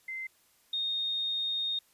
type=tone pair in turn; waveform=sine; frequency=2074 / 3695 Hz; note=C7 / A#7; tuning=-16 / -16 cents; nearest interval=minor seventh; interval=1000 cents; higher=second; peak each=-35 / -29 dBFS; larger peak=second; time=0.08-0.27 / 0.73-1.79 s; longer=second; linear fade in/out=5 ms; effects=white hiss -66 dBFS RMS until 1.93 s + resampled to 32000 Hz